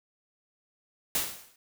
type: noise with exponential decay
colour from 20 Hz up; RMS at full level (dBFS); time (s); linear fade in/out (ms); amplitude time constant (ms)
white; -25; 1.15-1.56; 2; 89
effects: none